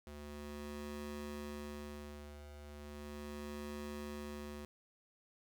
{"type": "ring-modulated tone", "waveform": "20% pulse", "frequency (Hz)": 146.83, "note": "D3", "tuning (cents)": 0, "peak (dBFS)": -37, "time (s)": [0.07, 4.65], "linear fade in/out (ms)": 0, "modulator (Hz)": 73.6, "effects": []}